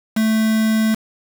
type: tone with quantisation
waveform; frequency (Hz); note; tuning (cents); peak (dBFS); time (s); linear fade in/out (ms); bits
triangle; 220; A3; 0; -12; 0.16-0.95; 10; 4
effects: none